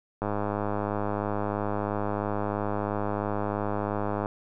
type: click train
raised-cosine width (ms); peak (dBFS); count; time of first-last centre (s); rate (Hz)
1; -15; 417; 0.22-4.259; 103
effects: none